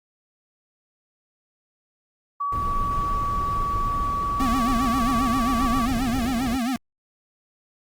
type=tone with pitch glide; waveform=sine; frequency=1139 to 1147.6 Hz; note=C#6 to D6; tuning=+47 to -40 cents; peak=-23 dBFS; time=2.4-5.86 s; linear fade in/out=10 ms; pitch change=+13 cents; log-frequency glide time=4.28-5.58 s
type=noise; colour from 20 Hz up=brown; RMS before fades=-29 dBFS; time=2.52-6.57 s; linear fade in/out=5 ms
type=tone with vibrato; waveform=square; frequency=246.9 Hz; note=B3; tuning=in tune; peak=-23 dBFS; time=4.4-6.76 s; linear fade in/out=0 ms; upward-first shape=sine; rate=7.5 Hz; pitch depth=160 cents each way
effects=Opus 24 kbps

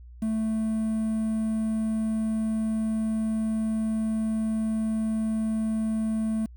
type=tone with quantisation; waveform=triangle; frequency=220 Hz; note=A3; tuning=in tune; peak=-22 dBFS; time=0.22-6.46 s; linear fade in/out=5 ms; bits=8; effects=added 60 Hz sine -43 dBFS peak until 6.56 s

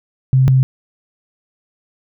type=tone pair in turn; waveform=sine; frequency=131.2 / 131.2 Hz; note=C3 / C3; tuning=+5 / +5 cents; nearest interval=unison; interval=0 cents; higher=neither; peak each=-8 dBFS; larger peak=neither; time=0.33-0.48 / 0.48-0.63 s; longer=neither; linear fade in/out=0 ms; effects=none

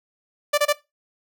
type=tone bursts; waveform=sawtooth; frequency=587 Hz; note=D5; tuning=1 cent flat; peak=-12 dBFS; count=3; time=0.53-0.729 s; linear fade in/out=10 ms; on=49 ms; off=26 ms; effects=noise-tail reverb RT60 0.2 s tail -17 dB re dry

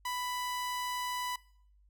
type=tone; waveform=sawtooth; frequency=992 Hz; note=B5; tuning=7 cents sharp; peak=-30 dBFS; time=0.05-1.36 s; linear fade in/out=5 ms; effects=noise-tail reverb RT60 0.6 s tail -22 dB re dry + added 50 Hz sine -61 dBFS peak until 1.89 s

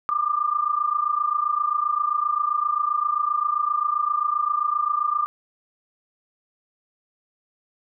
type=tone pair together; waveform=sine; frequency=1182.4 / 1210 Hz; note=D6 / D#6; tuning=+11 / -49 cents; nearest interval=unison; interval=40 cents; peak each=-23 dBFS; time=0.09-5.26 s; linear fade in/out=0 ms; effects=none

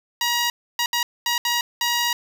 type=tone bursts at uneven times; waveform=10% pulse; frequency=954 Hz; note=A#5; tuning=40 cents sharp; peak=-11 dBFS; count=6; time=0.21-0.5 / 0.79-0.86 / 0.93-1.03 / 1.26-1.38 / 1.45-1.61 / 1.81-2.13 s; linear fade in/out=2 ms; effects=none

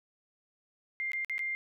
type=tone with dropouts; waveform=sine; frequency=2100 Hz; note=C7; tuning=6 cents sharp; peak=-31 dBFS; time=1-1.55 s; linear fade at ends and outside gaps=0 ms; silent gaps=1.118-1.133 / 1.247-1.297 / 1.381-1.392 s; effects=none

